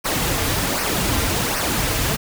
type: noise with flanger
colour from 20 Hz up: pink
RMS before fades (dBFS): -21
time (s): 0.04-2.17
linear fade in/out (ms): 20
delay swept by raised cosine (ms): 0.27 to 5.47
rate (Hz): 1.3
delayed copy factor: -0.6
effects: none